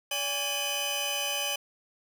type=tone cluster; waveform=sawtooth; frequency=573 / 818 / 2495 / 3020 Hz; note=D5 / G#5 / D#7 / F#7; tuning=-43 / -26 / +4 / +35 cents; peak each=-33 / -35 / -31 / -28 dBFS; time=0.11-1.56 s; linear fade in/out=5 ms; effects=9-bit